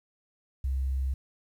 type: tone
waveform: sine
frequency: 66.5 Hz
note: C2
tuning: 29 cents sharp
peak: -25 dBFS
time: 0.64-1.14 s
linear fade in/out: 5 ms
effects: tanh soft clip ceiling -22 dBFS + 10-bit